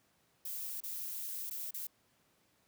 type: noise with dropouts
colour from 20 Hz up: violet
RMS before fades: -41 dBFS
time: 0.45-1.87 s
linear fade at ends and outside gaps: 5 ms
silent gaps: 0.805-0.835 / 1.499-1.509 / 1.709-1.741 s
effects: pink hiss -72 dBFS RMS until 2.67 s + high-pass 100 Hz 12 dB/octave